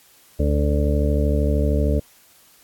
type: harmonic tone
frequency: 73 Hz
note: D2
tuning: 10 cents flat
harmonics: 1 / 2 / 3 / 4 / 6 / 7 / 8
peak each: -18 / -26 / -27 / -27 / -27 / -31 / -28 dBFS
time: 0.39-2 s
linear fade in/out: 10 ms
effects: white hiss -53 dBFS RMS until 2.63 s + AAC 64 kbps